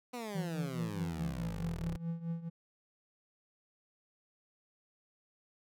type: exponential sweep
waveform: 15% pulse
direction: down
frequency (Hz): 252.8 to 32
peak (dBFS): -33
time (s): 0.13-1.97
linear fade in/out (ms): 10
type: tone with tremolo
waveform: triangle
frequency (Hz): 167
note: E3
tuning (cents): +23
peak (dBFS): -30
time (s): 0.34-2.5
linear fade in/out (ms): 20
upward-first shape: triangle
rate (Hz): 4.7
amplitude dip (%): 85
effects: none